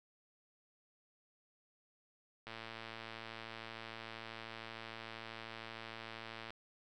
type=click train; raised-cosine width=0.3 ms; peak=-30 dBFS; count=457; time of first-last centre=2.47-6.505 s; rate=113 Hz; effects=none